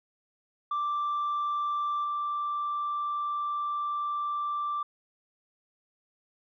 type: tone with level steps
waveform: sine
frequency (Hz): 1174.7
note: D6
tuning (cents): 0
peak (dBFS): -25 / -27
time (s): 0.71-4.83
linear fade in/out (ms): 5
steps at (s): 2.04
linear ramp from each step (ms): 5
effects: tanh soft clip ceiling -25 dBFS